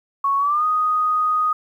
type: tone with pitch glide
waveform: sine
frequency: 1108.7 to 1244.5 Hz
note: C#6 to D#6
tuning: 0 to 0 cents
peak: -16 dBFS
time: 0.24-1.53 s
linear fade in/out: 5 ms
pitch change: +200 cents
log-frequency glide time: 0.38-0.65 s
effects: 9-bit